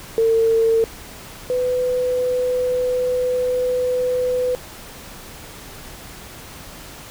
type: tone pair in turn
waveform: sine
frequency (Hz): 452.3 / 500.6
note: A4 / B4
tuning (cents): +48 / +23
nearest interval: major second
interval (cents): 175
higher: second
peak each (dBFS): -13 / -17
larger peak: first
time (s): 0.18-0.84 / 1.5-4.55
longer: second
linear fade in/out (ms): 0
effects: pink hiss -38 dBFS RMS until 7.1 s